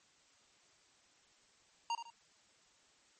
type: tone with echo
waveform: square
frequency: 932.3 Hz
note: A#5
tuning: in tune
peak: -34 dBFS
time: 1.9-1.95 s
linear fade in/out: 2 ms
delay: 76 ms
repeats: 2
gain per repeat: -9 dB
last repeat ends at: 2.102 s
effects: white hiss -68 dBFS RMS until 3.19 s + MP3 32 kbps